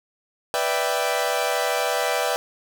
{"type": "chord", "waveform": "sawtooth", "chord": "E minor seventh", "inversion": "second", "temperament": "equal", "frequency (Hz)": [493.9, 587.3, 659.3, 784], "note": ["B4", "D5", "E5", "G5"], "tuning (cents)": [0, 0, 0, 0], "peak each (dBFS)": -23, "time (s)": [0.54, 2.36], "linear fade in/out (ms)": 0, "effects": []}